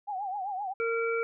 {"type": "tone with vibrato", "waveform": "sine", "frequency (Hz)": 784, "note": "G5", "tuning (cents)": 0, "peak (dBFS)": -31, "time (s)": [0.07, 0.74], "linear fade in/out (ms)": 20, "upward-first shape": "triangle", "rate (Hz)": 7.7, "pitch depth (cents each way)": 140}
{"type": "harmonic tone", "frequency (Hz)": 459.7, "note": "A#4", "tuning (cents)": -24, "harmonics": [1, 3, 5], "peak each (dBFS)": [-28, -33, -35], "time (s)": [0.8, 1.23], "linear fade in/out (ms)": 0}
{"effects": []}